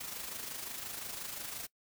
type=noise with amplitude modulation; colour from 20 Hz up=white; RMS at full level=-40 dBFS; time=0-1.67 s; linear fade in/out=10 ms; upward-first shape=sine; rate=25.7 Hz; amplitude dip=50%; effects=noise-tail reverb RT60 0.1 s tail -22 dB re dry